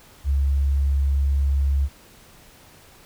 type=tone; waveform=sine; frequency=69.3 Hz; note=C#2; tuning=in tune; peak=-17 dBFS; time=0.24-1.89 s; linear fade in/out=50 ms; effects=pink hiss -50 dBFS RMS until 3.05 s